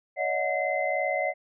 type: tone cluster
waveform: sine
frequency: 569 / 632 / 730 / 2058 Hz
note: C#5 / D#5 / F#5 / C7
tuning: +45 / +27 / -24 / -29 cents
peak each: -30 dBFS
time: 0.16-1.34 s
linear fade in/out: 50 ms
effects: none